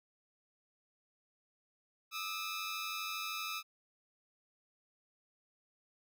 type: tone pair together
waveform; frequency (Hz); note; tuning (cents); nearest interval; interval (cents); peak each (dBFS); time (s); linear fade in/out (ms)
15% pulse; 1206 / 1298.6; D6 / E6; +46 / -26; minor second; 128; -37 / -33; 2.11-3.63; 50
effects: none